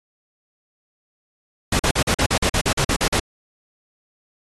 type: noise bursts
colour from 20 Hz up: pink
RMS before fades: -19 dBFS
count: 13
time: 1.72-3.198 s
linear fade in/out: 5 ms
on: 74 ms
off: 43 ms
effects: low-pass 10000 Hz 12 dB/octave + AAC 32 kbps